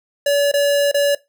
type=tone with dropouts; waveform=square; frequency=571 Hz; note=D5; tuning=49 cents flat; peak=-14 dBFS; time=0.26-1.15 s; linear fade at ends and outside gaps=5 ms; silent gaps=0.516-0.538 / 0.915-0.943 s; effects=noise-tail reverb RT60 0.2 s tail -19 dB re dry